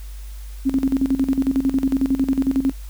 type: tone with tremolo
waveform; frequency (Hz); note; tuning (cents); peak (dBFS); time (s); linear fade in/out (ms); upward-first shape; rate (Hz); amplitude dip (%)
sine; 268.1; C4; +42; -14; 0.65-2.72; 20; square; 11; 75
effects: added 50 Hz sine -31 dBFS peak until 2.89 s + white hiss -48 dBFS RMS until 2.89 s